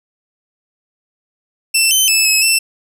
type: tone with pitch steps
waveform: 15% pulse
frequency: 2675 / 3076 / 2619 / 2576 / 2673 Hz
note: E7 / G7 / E7 / E7 / E7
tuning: +25 / -33 / -12 / -41 / +23 cents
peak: -3 dBFS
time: 1.74-2.59 s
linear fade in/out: 10 ms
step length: 170 ms
effects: none